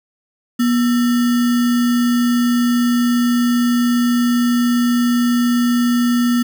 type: tone with sample-and-hold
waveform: sine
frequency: 241.3 Hz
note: B3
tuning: 40 cents flat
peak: -12 dBFS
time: 0.59-6.43 s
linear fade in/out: 10 ms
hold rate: 1575 Hz
effects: none